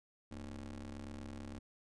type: ring-modulated tone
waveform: 25% pulse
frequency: 68.6 Hz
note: C#2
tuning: 17 cents flat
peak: -38 dBFS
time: 0.31-1.59 s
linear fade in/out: 5 ms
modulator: 158 Hz
effects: resampled to 22050 Hz